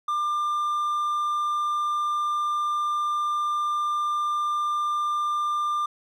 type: tone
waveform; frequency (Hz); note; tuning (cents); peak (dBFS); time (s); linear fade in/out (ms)
triangle; 1195; D6; +30; -21; 0.08-5.86; 5
effects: none